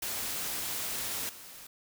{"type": "noise with level steps", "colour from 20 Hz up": "white", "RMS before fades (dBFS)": [-35, -48], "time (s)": [0.02, 1.67], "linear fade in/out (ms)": 5, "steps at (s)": 1.29, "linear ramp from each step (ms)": 2, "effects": []}